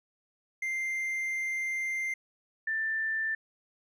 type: tone pair in turn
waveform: triangle / sine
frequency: 2093 / 1775.8 Hz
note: C7 / A6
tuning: 0 / +15 cents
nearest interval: minor third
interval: 285 cents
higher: first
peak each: -28 dBFS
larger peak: neither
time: 0.62-2.14 / 2.67-3.35 s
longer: first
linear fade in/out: 5 ms
effects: none